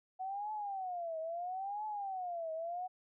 sine tone with vibrato, 740 Hz, F#5, in tune, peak -37 dBFS, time 0.19-2.88 s, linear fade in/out 20 ms, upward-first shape triangle, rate 0.75 Hz, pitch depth 270 cents each way, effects none

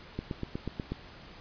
click train, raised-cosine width 3 ms, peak -20 dBFS, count 7, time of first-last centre 0.19-0.92 s, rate 8.22 Hz, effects pink hiss -50 dBFS RMS until 1.4 s + resampled to 11025 Hz

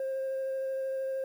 sine tone with vibrato, 532 Hz, C5, 29 cents sharp, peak -28 dBFS, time 0-1.24 s, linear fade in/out 2 ms, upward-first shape sine, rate 13 Hz, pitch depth 9 cents each way, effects tanh soft clip ceiling -29 dBFS + 10-bit

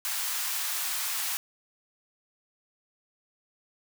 white high-pass noise, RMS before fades -31 dBFS, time 0.05-1.37 s, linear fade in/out 0 ms, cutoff 810 Hz, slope 24 dB/octave, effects none

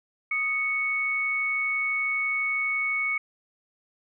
sine tone pair together, 1247 / 2217 Hz, D#6 / C#7, +3 / 0 cents, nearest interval minor seventh, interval 997 cents, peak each -35 / -24 dBFS, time 0.31-3.18 s, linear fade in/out 5 ms, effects none

